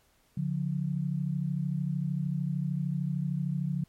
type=tone pair together; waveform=sine; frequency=144.1 / 177.34 Hz; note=D3 / F3; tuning=-33 / +27 cents; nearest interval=major third; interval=360 cents; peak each=-30 / -31 dBFS; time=0.37-3.84 s; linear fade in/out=5 ms; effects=pink hiss -67 dBFS RMS until 3.88 s + MP3 64 kbps